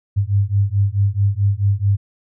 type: beating tone pair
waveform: sine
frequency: 98 / 102.6 Hz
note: G2 / G#2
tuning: 0 / -21 cents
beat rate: 4.6 Hz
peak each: -17 dBFS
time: 0.16-1.97 s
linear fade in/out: 20 ms
effects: none